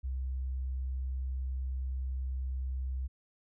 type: tone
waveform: sine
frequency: 64.9 Hz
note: C2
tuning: 13 cents flat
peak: -32 dBFS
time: 0.03-3.08 s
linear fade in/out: 20 ms
effects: none